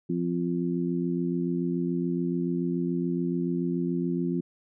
harmonic tone, 87 Hz, F2, 6 cents flat, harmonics 2 / 3 / 4, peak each -28 / -30 / -31 dBFS, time 0.09-4.41 s, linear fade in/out 10 ms, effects none

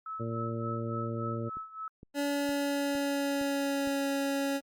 sine tone with tremolo, 1300 Hz, E6, 24 cents flat, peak -35 dBFS, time 0.06-1.88 s, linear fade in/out 2 ms, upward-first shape sine, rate 3.5 Hz, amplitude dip 80%
harmonic tone, 115.1 Hz, A#2, 22 cents flat, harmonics 1 / 2 / 3 / 4 / 5, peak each -35 / -38 / -40 / -41 / -42 dBFS, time 0.19-1.5 s, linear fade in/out 20 ms
click train, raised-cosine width 3 ms, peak -35 dBFS, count 6, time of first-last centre 1.57-3.874 s, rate 2.17 Hz
25% pulse tone with pitch glide, 285.3 to 277.5 Hz, C#4 to C#4, +50 to +2 cents, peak -25 dBFS, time 2.14-4.61 s, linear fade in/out 50 ms, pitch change -48 cents, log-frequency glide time 2.24-4.07 s
effects Opus 48 kbps

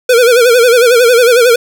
square tone with vibrato, 481.6 Hz, B4, 44 cents flat, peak -5 dBFS, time 0.09-1.56 s, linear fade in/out 5 ms, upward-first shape sine, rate 11 Hz, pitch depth 98 cents each way, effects none

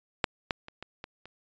clicks, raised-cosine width 0.3 ms, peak -7 / -11 / -27 / -24 / -23 / -30 dBFS, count 6, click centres 0.242 / 0.508 / 0.684 / 0.826 / 1.041 / 1.256 s, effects resampled to 16000 Hz

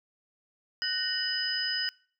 sine tone cluster, 1499 / 1853 / 2964 / 5010 Hz, F#6 / A#6 / F#7 / D#8, +22 / -11 / +2 / +11 cents, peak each -35 / -36 / -35 / -30 dBFS, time 0.82-1.89 s, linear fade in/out 0 ms, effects noise-tail reverb RT60 0.5 s tail -24 dB re dry

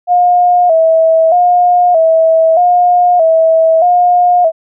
sine tone with vibrato, 680 Hz, F5, 46 cents flat, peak -5 dBFS, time 0.07-4.52 s, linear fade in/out 50 ms, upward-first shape square, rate 0.8 Hz, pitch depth 82 cents each way, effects none

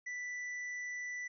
triangle tone with tanh clipping, 1975.5 Hz, B6, in tune, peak -40 dBFS, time 0.06-1.28 s, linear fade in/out 10 ms, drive 11 dB, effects resampled to 16000 Hz

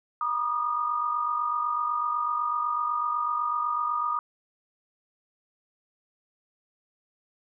sine tone cluster, 958 / 1181 / 1229 Hz, A#5 / D6 / D#6, +47 / +9 / -22 cents, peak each -33 / -33 / -26 dBFS, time 0.21-4.19 s, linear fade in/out 2 ms, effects none

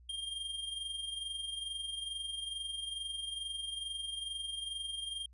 square tone with amplitude modulation, 3206 Hz, G7, 38 cents sharp, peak -36 dBFS, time 0.09-5.26 s, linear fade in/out 5 ms, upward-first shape sine, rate 22.3 Hz, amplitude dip 55%, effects added 60 Hz sine -56 dBFS peak until 5.33 s + resampled to 24000 Hz

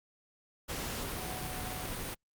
sine tone in noise, 740 Hz, F#5, in tune, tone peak -44 dBFS, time 1.17-1.88 s, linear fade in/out 20 ms, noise pink, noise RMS -38 dBFS, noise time 0.68-2.15 s, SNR -9 dB, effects Opus 48 kbps

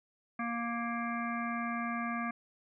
harmonic tone, 234.6 Hz, A#3, 11 cents sharp, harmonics 1 / 3 / 5 / 7 / 9 / 10, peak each -36 / -41 / -38 / -42 / -44 / -47 dBFS, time 0.39-2.31 s, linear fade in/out 5 ms, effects none

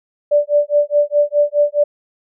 sine tone with tremolo, 586 Hz, D5, 4 cents flat, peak -8 dBFS, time 0.31-1.84 s, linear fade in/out 10 ms, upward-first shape sine, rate 4.8 Hz, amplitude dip 100%, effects none

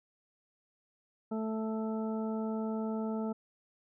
harmonic tone, 220 Hz, A3, in tune, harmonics 1 / 2 / 3 / 4 / 6, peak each -33 / -39 / -43 / -45 / -49 dBFS, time 1.31-3.33 s, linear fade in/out 10 ms, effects none

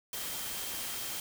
sine tone in noise, 3175 Hz, G7, 21 cents sharp, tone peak -48 dBFS, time 0.13-1.2 s, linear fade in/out 2 ms, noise white, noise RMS -38 dBFS, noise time 0.13-1.2 s, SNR -13 dB, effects none

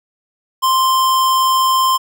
square tone, 1046.5 Hz, C6, in tune, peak -12 dBFS, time 0.62-1.98 s, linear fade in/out 20 ms, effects none

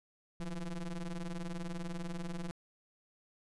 square ring-modulated tone, 83.9 Hz, E2, 31 cents sharp, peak -35 dBFS, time 0.4-2.51 s, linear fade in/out 0 ms, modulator 94 Hz, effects resampled to 24000 Hz

